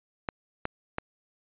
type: clicks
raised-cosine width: 0.5 ms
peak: -14 dBFS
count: 3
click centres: 0.288 / 0.654 / 0.984 s
effects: resampled to 8000 Hz